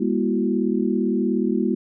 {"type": "tone cluster", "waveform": "sine", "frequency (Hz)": [204.5, 241.8, 332, 370.6], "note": ["G#3", "B3", "E4", "F#4"], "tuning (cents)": [-26, -36, 12, 3], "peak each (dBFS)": [-23, -23, -25, -26], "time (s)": [0, 1.75], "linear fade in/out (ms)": 10, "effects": []}